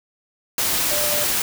sine tone in noise, 593 Hz, D5, 17 cents sharp, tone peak -26 dBFS, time 0.91-1.24 s, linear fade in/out 2 ms, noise white, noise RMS -21 dBFS, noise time 0.58-1.42 s, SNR -8 dB, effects none

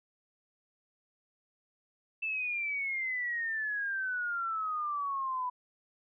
sine exponential sweep, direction down, 2657 to 987.8 Hz, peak -31 dBFS, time 2.22-5.5 s, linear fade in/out 10 ms, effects none

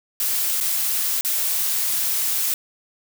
blue noise with dropouts, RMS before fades -22 dBFS, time 0.2-2.54 s, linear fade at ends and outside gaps 1 ms, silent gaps 0.603-0.609 / 1.21-1.248 s, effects none

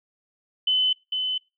sine tone with echo, 3028 Hz, F#7, 39 cents sharp, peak -18 dBFS, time 0.67-0.93 s, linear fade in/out 5 ms, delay 450 ms, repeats 1, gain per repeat -5 dB, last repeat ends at 1.38 s, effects noise-tail reverb RT60 0.3 s tail -24 dB re dry

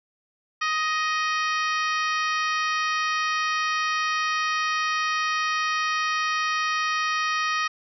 harmonic tone, 625 Hz, D#5, 8 cents sharp, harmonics 2 / 3 / 4 / 5 / 6 / 7 / 8 / 9, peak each -25 / -28 / -31 / -36 / -40 / -38 / -40 / -38 dBFS, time 0.61-7.68 s, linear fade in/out 10 ms, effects none

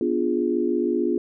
sine chord, B diminished seventh, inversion none, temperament equal, 246.9 / 293.7 / 349.2 / 415.3 Hz, B3 / D4 / F4 / Ab4, 0 / 0 / 0 / 0 cents, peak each -26 / -27 / -23 / -27 dBFS, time 0.01-1.18 s, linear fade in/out 2 ms, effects none

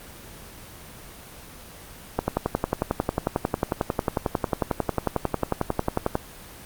click train, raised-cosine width 1 ms, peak -7 dBFS, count 45, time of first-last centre 2.19-6.154 s, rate 11.1 Hz, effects pink hiss -43 dBFS RMS until 6.65 s + Opus 24 kbps

